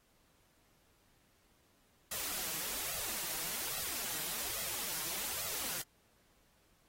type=noise with flanger; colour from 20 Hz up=white; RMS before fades=-39 dBFS; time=2.11-5.82 s; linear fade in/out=5 ms; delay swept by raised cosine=1.5 to 6.4 ms; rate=1.2 Hz; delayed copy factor=+0.75; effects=pink hiss -71 dBFS RMS until 6.88 s + AAC 48 kbps